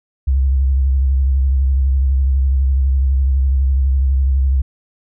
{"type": "tone with vibrato", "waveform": "sine", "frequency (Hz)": 66.8, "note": "C2", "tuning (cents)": 36, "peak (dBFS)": -11, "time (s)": [0.27, 4.62], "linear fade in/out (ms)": 10, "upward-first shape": "sine", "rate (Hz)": 12, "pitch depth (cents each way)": 62, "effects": []}